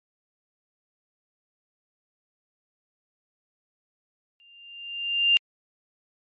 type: tone with exponential growth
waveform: sine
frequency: 2794 Hz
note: F7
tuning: in tune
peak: -14 dBFS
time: 4.4-5.37 s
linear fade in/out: 0 ms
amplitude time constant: 210 ms
effects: MP3 32 kbps